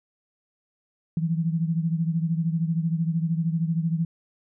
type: beating tone pair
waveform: sine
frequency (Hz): 162.5 / 175.5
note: E3 / F3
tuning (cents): -24 / +9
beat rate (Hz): 13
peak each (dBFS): -23 / -28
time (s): 1.17-4.05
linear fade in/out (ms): 2
effects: none